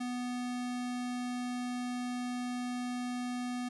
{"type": "tone", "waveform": "square", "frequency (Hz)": 246.9, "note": "B3", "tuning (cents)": 0, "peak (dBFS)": -35, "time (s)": [0, 3.69], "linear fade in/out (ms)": 10, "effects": ["resampled to 24000 Hz"]}